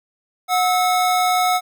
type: tone pair together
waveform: square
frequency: 729.6 / 1300 Hz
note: F#5 / E6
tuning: -24 / -24 cents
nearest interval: minor seventh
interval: 1000 cents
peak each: -17 / -22 dBFS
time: 0.48-1.61 s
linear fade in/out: 50 ms
effects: none